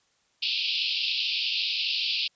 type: band-pass noise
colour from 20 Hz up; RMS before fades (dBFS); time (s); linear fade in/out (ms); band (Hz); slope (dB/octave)
pink; -28; 0.42-2.28; 10; 2500 to 5000; 96
effects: white hiss -68 dBFS RMS until 2.35 s + resampled to 16000 Hz